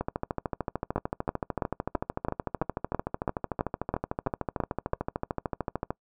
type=two click trains; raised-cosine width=1 ms; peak=-15 / -12 dBFS; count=80 / 13; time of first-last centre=0.01-5.906 / 0.96-4.934 s; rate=13.4 / 3.02 Hz; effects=noise-tail reverb RT60 0.1 s tail -23 dB re dry